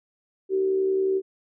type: tone with amplitude modulation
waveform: sine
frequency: 382.8 Hz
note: G4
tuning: 41 cents flat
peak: -18 dBFS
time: 0.49-1.22 s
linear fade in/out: 50 ms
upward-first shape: sine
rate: 71.1 Hz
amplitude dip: 45%
effects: none